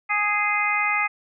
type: harmonic tone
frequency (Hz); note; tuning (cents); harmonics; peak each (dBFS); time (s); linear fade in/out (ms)
415.3; G#4; 0; 2 / 3 / 4 / 5 / 6; -28 / -26 / -33 / -23 / -26; 0.09-1.08; 20
effects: none